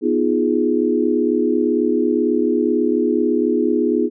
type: chord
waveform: sine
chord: F half-diminished seventh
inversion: second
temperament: equal with one note detuned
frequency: 246.9 / 311.1 / 349.2 / 417.2 Hz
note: Cb4 / Eb4 / F4 / Ab4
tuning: 0 / 0 / 0 / +8 cents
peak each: -20 dBFS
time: 0.01-4.1 s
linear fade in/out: 50 ms
effects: none